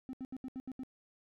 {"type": "tone bursts", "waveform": "triangle", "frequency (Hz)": 259.9, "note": "C4", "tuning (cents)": -11, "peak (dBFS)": -36, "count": 7, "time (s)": [0.09, 0.834], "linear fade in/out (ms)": 0, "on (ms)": 42, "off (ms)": 75, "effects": ["tanh soft clip ceiling -33 dBFS"]}